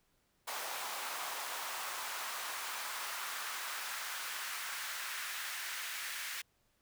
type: noise with high-pass filter sweep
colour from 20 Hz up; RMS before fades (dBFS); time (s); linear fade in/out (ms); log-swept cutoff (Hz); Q
pink; -41; 0.47-6.42; 10; 810 to 1800; 1.6
effects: pink hiss -75 dBFS RMS until 6.81 s